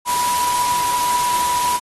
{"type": "tone in noise", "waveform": "sine", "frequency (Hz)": 980, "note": "B5", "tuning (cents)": -14, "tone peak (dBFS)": -17, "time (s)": [0.05, 1.8], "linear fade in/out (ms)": 50, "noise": "white", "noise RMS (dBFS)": -24, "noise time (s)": [0.05, 1.8], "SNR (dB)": 4, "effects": ["AAC 32 kbps"]}